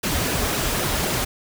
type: noise with flanger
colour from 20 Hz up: pink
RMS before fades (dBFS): -23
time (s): 0.03-1.25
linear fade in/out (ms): 10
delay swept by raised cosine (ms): 0.88 to 6.18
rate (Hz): 3.8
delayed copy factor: -0.7
effects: none